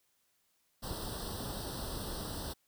pink noise with comb filter, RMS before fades -40 dBFS, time 0.82-2.54 s, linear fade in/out 20 ms, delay 0.22 ms, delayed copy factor +1, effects white hiss -75 dBFS RMS until 2.67 s

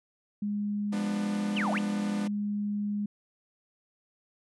sine tone, 206.1 Hz, G#3, 13 cents flat, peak -28 dBFS, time 0.42-3.06 s, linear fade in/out 5 ms
sawtooth chord, B diminished, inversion second, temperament equal with one note detuned, 174.61 / 246.9 / 297.9 Hz, F3 / B3 / D4, 0 / 0 / +25 cents, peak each -37 / -35 / -34 dBFS, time 0.92-2.28 s, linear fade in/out 10 ms
sine exponential two-way sweep, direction down then up, 3358 to 575 to 3358 Hz, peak -29 dBFS, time 1.56-1.79 s, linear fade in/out 10 ms, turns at 1.71 s
effects resampled to 24000 Hz

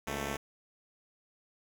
5% pulse tone pair together, 69.8 / 221.6 Hz, C#2 / A3, +13 / +13 cents, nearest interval octave + minor sixth, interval 2000 cents, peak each -25 / -26 dBFS, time 0.07-0.37 s, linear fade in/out 5 ms, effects none

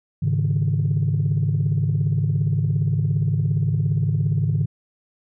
sine chord, Ab suspended fourth, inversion none, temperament just, 103.83 / 138.43 / 155.74 Hz, Ab2 / Db3 / Eb3, 0 / -2 / +2 cents, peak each -21 dBFS, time 0.22-4.66 s, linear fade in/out 10 ms, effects tanh soft clip ceiling -12 dBFS

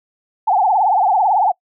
sine tone with vibrato, 799 Hz, G5, 33 cents sharp, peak -11 dBFS, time 0.47-1.52 s, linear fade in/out 10 ms, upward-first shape triangle, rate 18 Hz, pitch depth 220 cents each way, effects noise-tail reverb RT60 0.1 s tail -26 dB re dry

